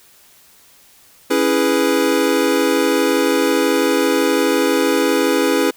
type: chord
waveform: square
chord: C# minor seventh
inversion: none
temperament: equal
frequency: 277.2 / 329.6 / 415.3 / 493.9 Hz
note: C#4 / E4 / G#4 / B4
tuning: 0 / 0 / 0 / 0 cents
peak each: -20 dBFS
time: 1.3-5.71 s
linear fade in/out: 10 ms
effects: white hiss -49 dBFS RMS until 5.76 s